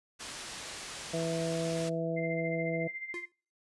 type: low-pass noise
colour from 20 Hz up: white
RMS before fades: -43 dBFS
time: 0.19-1.9 s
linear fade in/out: 20 ms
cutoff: 7000 Hz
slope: 12 dB/octave
type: harmonic tone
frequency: 164.81 Hz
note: E3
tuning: in tune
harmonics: 1 / 2 / 3 / 4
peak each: -35 / -38 / -35 / -35 dBFS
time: 1.13-2.88 s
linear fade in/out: 10 ms
type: tone with tremolo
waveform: sine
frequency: 2090 Hz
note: C7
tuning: 2 cents flat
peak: -35 dBFS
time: 2.16-3.26 s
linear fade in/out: 20 ms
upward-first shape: sine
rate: 14 Hz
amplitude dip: 65%
type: tone with exponential decay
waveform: square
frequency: 350 Hz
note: F4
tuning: 4 cents sharp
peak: -37 dBFS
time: 3.14-3.32 s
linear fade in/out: 1 ms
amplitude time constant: 39 ms
effects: noise-tail reverb RT60 0.4 s tail -26 dB re dry + resampled to 24000 Hz